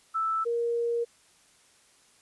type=tone pair in turn; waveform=sine; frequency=1318.5 / 469.9 Hz; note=E6 / A#4; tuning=0 / +14 cents; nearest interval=octave + tritone; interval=1786 cents; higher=first; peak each=-25 dBFS; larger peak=neither; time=0.14-0.45 / 0.45-1.05 s; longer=second; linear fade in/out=20 ms; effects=white hiss -61 dBFS RMS until 2.21 s + resampled to 24000 Hz